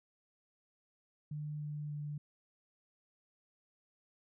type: tone with pitch steps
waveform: sine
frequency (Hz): 149.9 / 148.78 / 147.67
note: D3 / D3 / D3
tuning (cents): +36 / +23 / +10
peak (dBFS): -38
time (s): 1.31-2.18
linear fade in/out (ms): 5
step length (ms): 290
effects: none